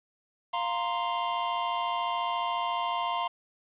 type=chord; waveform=square; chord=F suspended fourth; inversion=none; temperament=equal; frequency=698.5 / 932.3 / 1046.5 Hz; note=F5 / Bb5 / C6; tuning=0 / 0 / 0 cents; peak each=-34 / -33 / -32 dBFS; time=0.53-3.28 s; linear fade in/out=10 ms; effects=resampled to 8000 Hz + 9-bit